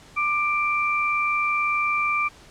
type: tone pair together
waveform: sine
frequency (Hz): 1187.1 / 2351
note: D6 / D7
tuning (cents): +18 / +1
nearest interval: octave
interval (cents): 1183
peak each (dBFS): -23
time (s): 0.16-2.29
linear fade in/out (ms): 20
effects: pink hiss -49 dBFS RMS until 2.5 s + low-pass 8000 Hz 12 dB/octave